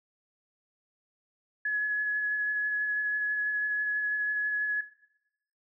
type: tone with vibrato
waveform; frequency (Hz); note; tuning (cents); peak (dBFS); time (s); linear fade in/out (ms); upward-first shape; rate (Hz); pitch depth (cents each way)
sine; 1694; G#6; +34; -26; 1.65-4.81; 5; triangle; 6.1; 13
effects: noise-tail reverb RT60 0.8 s tail -17 dB re dry